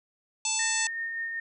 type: harmonic tone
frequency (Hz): 880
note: A5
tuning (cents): 0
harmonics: 1 / 3 / 4 / 5 / 6 / 7 / 8 / 9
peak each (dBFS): -37 / -34 / -38 / -36 / -40 / -32 / -37 / -30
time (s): 0.45-0.87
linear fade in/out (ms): 2
type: tone with tremolo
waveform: sine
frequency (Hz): 1832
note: A#6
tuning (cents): -31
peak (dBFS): -29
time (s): 0.59-1.4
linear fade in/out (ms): 5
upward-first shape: sine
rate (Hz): 5.2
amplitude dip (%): 30
effects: none